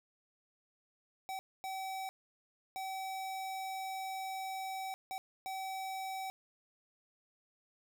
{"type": "tone bursts at uneven times", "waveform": "square", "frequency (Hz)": 765, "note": "G5", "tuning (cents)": -42, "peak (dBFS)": -39, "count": 5, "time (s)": [[1.29, 1.39], [1.64, 2.09], [2.76, 4.94], [5.11, 5.18], [5.46, 6.3]], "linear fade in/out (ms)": 0, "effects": []}